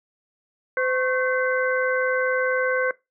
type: harmonic tone with a mistuned harmonic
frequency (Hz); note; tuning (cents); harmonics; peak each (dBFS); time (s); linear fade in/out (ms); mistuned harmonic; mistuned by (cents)
512; C5; -38; 1 / 2 / 3 / 4; -23 / -31 / -24 / -30; 0.77-2.91; 2; 2; +110
effects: noise-tail reverb RT60 0.2 s tail -19 dB re dry